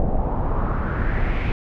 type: noise with low-pass filter sweep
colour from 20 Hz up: brown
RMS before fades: -21 dBFS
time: 0-1.52 s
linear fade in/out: 0 ms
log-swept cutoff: 670 to 2500 Hz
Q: 3.2
effects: none